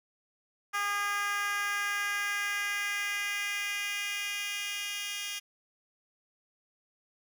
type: tone with high-pass filter sweep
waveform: 10% pulse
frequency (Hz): 407.1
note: G#4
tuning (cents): -35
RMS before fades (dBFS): -33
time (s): 0.73-5.4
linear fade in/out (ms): 20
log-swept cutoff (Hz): 1200 to 3200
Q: 2
effects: none